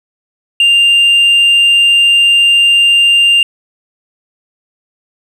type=tone with hard clipping; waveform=triangle; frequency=2794 Hz; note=F7; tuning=in tune; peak=-4 dBFS; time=0.6-3.43 s; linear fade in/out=2 ms; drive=1 dB; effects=none